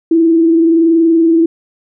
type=tone with frequency modulation; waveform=sine; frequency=329.6 Hz; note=E4; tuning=in tune; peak=-6 dBFS; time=0.11-1.46 s; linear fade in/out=5 ms; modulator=21.1 Hz; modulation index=0.35; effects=none